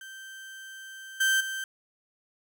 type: tone with level steps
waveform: 35% pulse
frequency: 1560 Hz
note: G6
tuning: 9 cents flat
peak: -40 / -20 / -30 dBFS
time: 0.01-1.64 s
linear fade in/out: 2 ms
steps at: 1.2 / 1.4 s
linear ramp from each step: 10 ms
effects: none